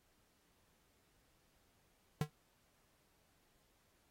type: tone with exponential decay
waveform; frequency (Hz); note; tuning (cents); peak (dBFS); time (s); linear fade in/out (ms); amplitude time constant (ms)
square; 150.4; D3; +42; -30; 2.21-2.3; 2; 18
effects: pink hiss -75 dBFS RMS until 4.1 s + AAC 48 kbps